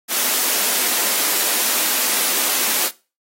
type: high-pass noise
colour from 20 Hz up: white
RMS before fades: -19 dBFS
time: 0.08-2.91 s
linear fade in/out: 50 ms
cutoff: 210 Hz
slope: 48 dB/octave
effects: noise-tail reverb RT60 0.3 s tail -19 dB re dry + AAC 48 kbps